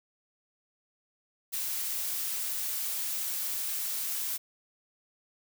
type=noise; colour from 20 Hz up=blue; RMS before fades=-33 dBFS; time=1.52-4.38 s; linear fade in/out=20 ms; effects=none